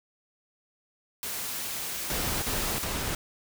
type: noise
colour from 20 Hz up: white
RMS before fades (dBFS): -34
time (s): 1.23-2.84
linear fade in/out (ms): 0
type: noise bursts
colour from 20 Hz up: pink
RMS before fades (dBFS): -31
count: 3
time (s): 2.1-3.15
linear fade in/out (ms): 2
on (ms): 320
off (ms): 45
effects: none